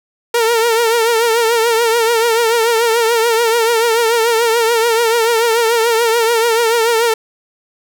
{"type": "tone with vibrato", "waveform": "sawtooth", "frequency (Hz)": 460, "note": "A#4", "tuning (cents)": -23, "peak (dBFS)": -7, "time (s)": [0.34, 7.14], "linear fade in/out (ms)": 5, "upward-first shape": "triangle", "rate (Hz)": 6.9, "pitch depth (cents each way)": 80, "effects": []}